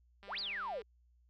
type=click train; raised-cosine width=0.3 ms; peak=-39 dBFS; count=118; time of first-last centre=0.23-0.818 s; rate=199 Hz
type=exponential two-way sweep; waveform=sine; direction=up then down; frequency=370 to 4978 to 386.7 Hz; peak=-37 dBFS; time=0.27-0.83 s; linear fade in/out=50 ms; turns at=0.39 s
effects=added 60 Hz sine -65 dBFS peak until 1.29 s